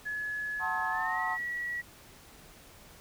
sine tone with pitch glide, 1700 to 1930.4 Hz, G#6 to B6, +40 to -40 cents, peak -32 dBFS, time 0.05-1.82 s, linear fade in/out 20 ms, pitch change +220 cents, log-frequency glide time 0.89-1.21 s
sine chord, F# diminished seventh, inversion none, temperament just, 740 / 888 / 1065.6 / 1278.7 Hz, F#5 / A5 / C6 / Eb6, 0 / +16 / +31 / +47 cents, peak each -36 / -34 / -36 / -39 dBFS, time 0.59-1.38 s, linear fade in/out 50 ms
effects tanh soft clip ceiling -18 dBFS + pink hiss -54 dBFS RMS until 3 s

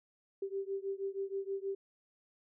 sine beating tone pair, 388.9 / 395.2 Hz, G4 / G4, -14 / +14 cents, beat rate 6.3 Hz, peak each -38 / -39 dBFS, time 0.42-1.75 s, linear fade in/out 5 ms, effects none

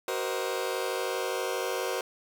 sawtooth chord, C half-diminished seventh, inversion second, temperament just, 376.7 / 470.9 / 523.3 / 627.9 Hz, Gb4 / Bb4 / C5 / Eb5, +31 / +18 / 0 / +16 cents, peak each -30 / -30 / -30 / -35 dBFS, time 0.08-2.01 s, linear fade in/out 2 ms, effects none

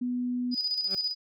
sine tone, 246.9 Hz, B3, in tune, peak -27 dBFS, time 0.01-0.55 s, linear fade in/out 10 ms
sine tone with tremolo, 4957 Hz, D#8, 7 cents flat, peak -25 dBFS, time 0.51-1.15 s, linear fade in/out 50 ms, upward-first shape square, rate 15 Hz, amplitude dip 50%
20% pulse tone with exponential growth, 192.9 Hz, G3, 28 cents flat, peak -29 dBFS, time 0.81-0.95 s, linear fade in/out 0 ms, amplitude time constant 29 ms
effects none

